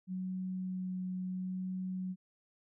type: tone with vibrato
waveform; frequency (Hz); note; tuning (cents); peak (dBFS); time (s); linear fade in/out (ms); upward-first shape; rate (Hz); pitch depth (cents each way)
sine; 185; F#3; 0; -35; 0.07-2.16; 50; sine; 0.73; 8
effects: none